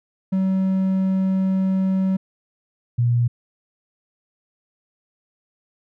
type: tone pair in turn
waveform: triangle / sine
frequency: 189.9 / 119.86 Hz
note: F#3 / A#2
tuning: +45 / +49 cents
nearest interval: minor sixth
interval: 796 cents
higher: first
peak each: -15 dBFS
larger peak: neither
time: 0.32-2.17 / 2.98-3.28 s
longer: first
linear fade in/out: 10 ms
effects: none